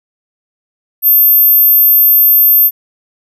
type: tone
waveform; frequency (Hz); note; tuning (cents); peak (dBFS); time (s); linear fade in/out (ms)
sine; 13370; G#9; +10; -4; 1.02-2.71; 50
effects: none